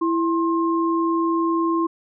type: tone pair together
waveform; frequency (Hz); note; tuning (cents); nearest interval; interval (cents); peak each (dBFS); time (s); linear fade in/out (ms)
sine; 332 / 1062; E4 / C6; +12 / +25; octave + minor sixth; 2013; -19 / -23; 0.01-1.87; 10
effects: none

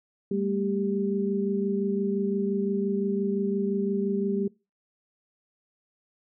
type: tone cluster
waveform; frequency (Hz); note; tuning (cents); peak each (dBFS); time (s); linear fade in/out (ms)
sine; 198 / 223.8 / 395.2; G3 / A3 / G4; +18 / +30 / +14; -27 / -32 / -28; 0.31-4.48; 5
effects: noise-tail reverb RT60 0.3 s tail -26 dB re dry

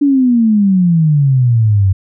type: exponential sweep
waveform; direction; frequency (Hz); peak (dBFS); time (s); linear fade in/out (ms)
sine; down; 291.3 to 93; -7; 0.01-1.93; 10
effects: none

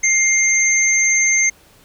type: tone pair together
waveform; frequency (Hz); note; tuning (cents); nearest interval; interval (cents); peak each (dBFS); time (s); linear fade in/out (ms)
sine; 2108 / 6309; C7 / G8; +12 / +10; octave + perfect fifth; 1898; -15; 0.03-1.5; 10
effects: pink hiss -50 dBFS RMS until 1.84 s

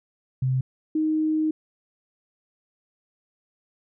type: tone pair in turn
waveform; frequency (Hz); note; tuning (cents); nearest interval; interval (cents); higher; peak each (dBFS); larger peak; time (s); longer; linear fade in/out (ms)
sine; 130 / 311.8; C3 / D#4; -11 / +4; octave + minor third; 1515; second; -20; neither; 0.42-0.61 / 0.95-1.51; second; 5
effects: none

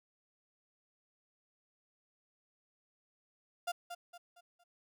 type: tone with echo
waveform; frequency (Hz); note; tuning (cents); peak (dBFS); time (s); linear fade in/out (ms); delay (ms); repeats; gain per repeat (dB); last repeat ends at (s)
35% pulse; 698.5; F5; 0; -32; 3.67-3.72; 10; 230; 4; -8; 4.64
effects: none

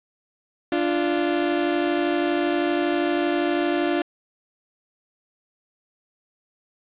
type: tone pair together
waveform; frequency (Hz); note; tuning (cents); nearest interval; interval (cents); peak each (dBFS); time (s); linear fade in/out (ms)
30% pulse; 293.7 / 346.3; D4 / F4; 0 / -15; minor third; 285; -21 / -20; 0.72-4.02; 2
effects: resampled to 8000 Hz + 7-bit

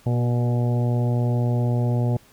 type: harmonic tone with a mistuned harmonic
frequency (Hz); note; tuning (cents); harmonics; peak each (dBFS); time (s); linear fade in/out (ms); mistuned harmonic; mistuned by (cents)
120.8; B2; -38; 1 / 2 / 3 / 4 / 5 / 6 / 7; -19 / -28 / -33 / -34 / -34 / -38 / -39; 0.06-2.17; 5; 3; +17
effects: pink hiss -54 dBFS RMS until 2.32 s

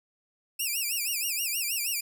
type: tone with vibrato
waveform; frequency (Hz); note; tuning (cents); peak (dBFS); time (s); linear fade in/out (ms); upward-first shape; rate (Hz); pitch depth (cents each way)
5% pulse; 2585; E7; -34; -19; 0.59-2.01; 10; sine; 6.3; 180
effects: none

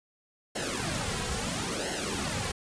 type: noise with flanger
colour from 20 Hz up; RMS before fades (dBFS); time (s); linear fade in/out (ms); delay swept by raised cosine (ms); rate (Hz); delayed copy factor
pink; -32; 0.55-2.52; 10; 0.83 to 3.43; 0.74; -0.8
effects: resampled to 22050 Hz

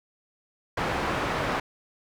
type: low-pass noise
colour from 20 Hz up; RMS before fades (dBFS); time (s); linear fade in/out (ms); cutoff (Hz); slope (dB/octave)
white; -28; 0.77-1.6; 5; 1400; 12
effects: none

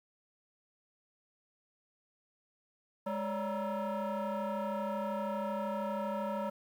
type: tone with frequency modulation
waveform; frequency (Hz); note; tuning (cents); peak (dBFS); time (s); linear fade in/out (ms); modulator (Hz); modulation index
sine; 174.61; F3; 0; -30; 3.06-6.5; 10; 382; 2.4
effects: tanh soft clip ceiling -32 dBFS + 10-bit

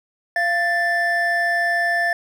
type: tone pair together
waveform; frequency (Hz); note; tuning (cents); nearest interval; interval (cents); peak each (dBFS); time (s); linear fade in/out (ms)
triangle; 689 / 1766.5; F5 / A6; -24 / +6; octave + major third; 1630; -20 / -17; 0.36-2.13; 2
effects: none

